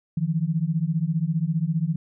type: beating tone pair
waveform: sine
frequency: 154.7 / 169.7 Hz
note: D#3 / F3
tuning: -10 / -49 cents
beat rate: 15 Hz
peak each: -24 dBFS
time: 0.17-1.96 s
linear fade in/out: 5 ms
effects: none